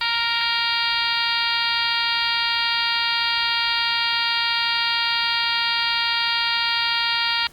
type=harmonic tone; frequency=466.2 Hz; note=A#4; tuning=in tune; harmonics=2 / 3 / 4 / 5 / 6 / 7 / 8 / 9 / 10; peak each=-28 / -28 / -28 / -28 / -28 / -28 / -28 / -28 / -28 dBFS; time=0.01-7.47 s; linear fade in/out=2 ms; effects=pink hiss -49 dBFS RMS until 7.52 s + Opus 32 kbps